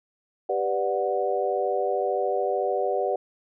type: chord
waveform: sine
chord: G major seventh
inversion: none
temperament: equal with one note detuned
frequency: 392 / 493.9 / 587.3 / 733.6 Hz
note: G4 / B4 / D5 / F#5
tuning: 0 / 0 / 0 / -15 cents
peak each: -28 dBFS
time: 0.49-3.16 s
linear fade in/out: 5 ms
effects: none